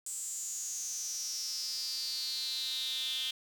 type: tone with high-pass filter sweep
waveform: square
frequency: 139.8 Hz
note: C#3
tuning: 15 cents sharp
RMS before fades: -37 dBFS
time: 0.06-3.31 s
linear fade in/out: 5 ms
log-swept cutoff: 7800 to 3300 Hz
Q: 8.7
effects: 9-bit